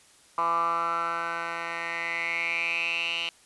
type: tone with band-pass filter sweep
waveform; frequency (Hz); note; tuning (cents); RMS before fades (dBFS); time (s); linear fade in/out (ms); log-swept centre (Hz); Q
10% pulse; 168.2; E3; +35; -29; 0.38-3.29; 2; 1100 to 3000; 7.9
effects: white hiss -57 dBFS RMS until 3.45 s + resampled to 24000 Hz